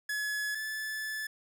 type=tone pair in turn; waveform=45% pulse; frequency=1700 / 1736.7 Hz; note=G#6 / A6; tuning=+40 / -23 cents; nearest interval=unison; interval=37 cents; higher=second; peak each=-31 / -34 dBFS; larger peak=first; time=0.09-0.55 / 0.55-1.27 s; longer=second; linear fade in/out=5 ms; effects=none